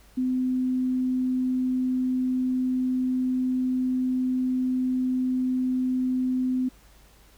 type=tone; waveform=sine; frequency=255.5 Hz; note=C4; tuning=41 cents flat; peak=-22 dBFS; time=0.17-6.69 s; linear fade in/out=10 ms; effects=added 50 Hz sine -54 dBFS peak until 7.37 s + pink hiss -57 dBFS RMS until 7.37 s